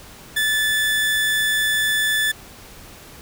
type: tone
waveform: 30% pulse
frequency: 1744 Hz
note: A6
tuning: 16 cents flat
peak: -15 dBFS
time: 0.36-2.32 s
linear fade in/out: 10 ms
effects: pink hiss -42 dBFS RMS until 3.21 s